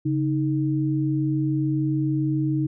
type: tone pair together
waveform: sine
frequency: 139 / 312 Hz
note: C#3 / D#4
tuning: +5 / +5 cents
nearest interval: octave + major second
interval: 1400 cents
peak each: -23 dBFS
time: 0.05-2.67 s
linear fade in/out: 10 ms
effects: none